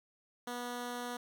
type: tone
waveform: 10% pulse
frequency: 243.6 Hz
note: B3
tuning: 24 cents flat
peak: -30 dBFS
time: 0.47-1.17 s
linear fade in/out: 5 ms
effects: none